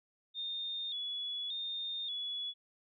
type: tone with vibrato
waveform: sine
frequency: 3520 Hz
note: A7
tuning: in tune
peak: -36 dBFS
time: 0.34-2.54 s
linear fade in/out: 50 ms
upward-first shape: square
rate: 0.86 Hz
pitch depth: 61 cents each way
effects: none